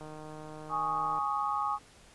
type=click train; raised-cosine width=1 ms; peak=-32 dBFS; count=182; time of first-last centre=0.01-1.185 s; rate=154 Hz
type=chord; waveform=sine; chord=Ab suspended fourth; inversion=none; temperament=just; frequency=830.6 / 1107.5 / 1245.9 Hz; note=Ab5 / Db6 / Eb6; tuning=0 / -2 / +2 cents; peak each=-33 dBFS; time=0.69-1.79 s; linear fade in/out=50 ms
effects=pink hiss -57 dBFS RMS until 2.14 s + resampled to 24000 Hz